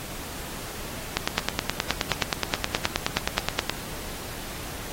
click train, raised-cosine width 0.2 ms, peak -3 dBFS, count 25, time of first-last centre 1.17-3.696 s, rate 9.5 Hz, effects pink hiss -37 dBFS RMS until 4.92 s + AAC 48 kbps

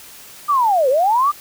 sine linear two-way sweep, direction down then up, 1217 to 493.9 to 1217 Hz, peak -12 dBFS, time 0.48-1.32 s, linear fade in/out 20 ms, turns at 0.89 s, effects white hiss -40 dBFS RMS until 1.4 s

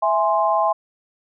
sine chord, E augmented, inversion none, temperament equal, 659.3 / 830.6 / 1046.5 Hz, E5 / G#5 / B#5, 0 / 0 / 0 cents, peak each -20 dBFS, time 0.02-0.73 s, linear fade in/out 10 ms, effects none

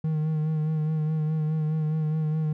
triangle tone with vibrato, 155.56 Hz, D#3, in tune, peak -21 dBFS, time 0.04-2.53 s, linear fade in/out 5 ms, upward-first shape sine, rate 4.8 Hz, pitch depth 31 cents each way, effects none

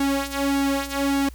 sawtooth tone with flanger, 277.2 Hz, C#4, in tune, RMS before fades -23 dBFS, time 0-1.29 s, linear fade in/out 5 ms, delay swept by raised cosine 1.6 to 3.6 ms, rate 1.7 Hz, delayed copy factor -0.7, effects added 60 Hz sine -38 dBFS peak until 1.34 s + white hiss -53 dBFS RMS until 1.34 s

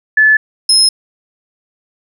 sine / 35% pulse tone pair in turn, 1732 / 5160 Hz, A6 / E8, -28 / -38 cents, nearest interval octave + perfect fifth, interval 1890 cents, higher second, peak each -5 / -4 dBFS, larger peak second, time 0.17-0.37 / 0.69-0.89 s, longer neither, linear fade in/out 5 ms, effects none

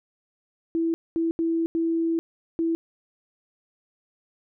sine tone bursts at uneven times, 330 Hz, E4, 2 cents sharp, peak -21 dBFS, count 5, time 0.75-0.94 / 1.16-1.31 / 1.39-1.66 / 1.75-2.19 / 2.59-2.75 s, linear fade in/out 0 ms, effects none

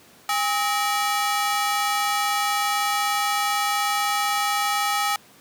sawtooth ring-modulated tone, 1046.5 Hz, C6, in tune, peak -14 dBFS, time 0.29-5.16 s, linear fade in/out 2 ms, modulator 232 Hz, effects pink hiss -51 dBFS RMS until 5.4 s + high-pass 150 Hz 12 dB/octave

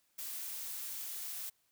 blue noise, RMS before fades -42 dBFS, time 0.18-1.5 s, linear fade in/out 10 ms, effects white hiss -75 dBFS RMS until 1.71 s

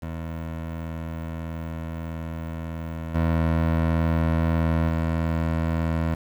20% pulse tone with level steps, 81.6 Hz, E2, 17 cents flat, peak -25 / -15 / -17 dBFS, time 0.02-6.15 s, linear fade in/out 10 ms, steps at 3.14 / 4.88 s, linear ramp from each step 20 ms, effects low-pass 2000 Hz 12 dB/octave + 7-bit

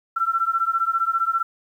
sine beating tone pair, 1340 / 1355 Hz, E6 / E6, +28 / +47 cents, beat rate 15 Hz, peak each -22 dBFS, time 0.16-1.43 s, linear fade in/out 10 ms, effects 9-bit

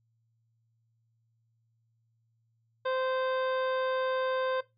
harmonic tone, 519 Hz, C5, 14 cents flat, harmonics 1 / 2 / 3 / 4 / 5 / 6 / 7 / 9, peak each -29 / -35 / -38 / -51 / -51 / -53 / -45 / -56 dBFS, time 2.85-4.61 s, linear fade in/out 10 ms, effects noise-tail reverb RT60 0.2 s tail -17 dB re dry + added 114 Hz sine -70 dBFS peak until 4.77 s

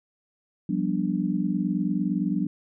sine chord, G dominant seventh, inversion third, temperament just, 176.4 / 196 / 245 / 294 Hz, F3 / G3 / B3 / D4, +18 / 0 / -14 / +2 cents, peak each -28 / -27 / -30 / -29 dBFS, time 0.69-2.47 s, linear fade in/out 5 ms, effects none

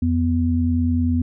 sine tone pair together, 85.7 / 247.2 Hz, F2 / B3, -32 / +2 cents, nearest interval octave + tritone, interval 1834 cents, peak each -19 dBFS, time 0.02-1.22 s, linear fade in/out 5 ms, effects none

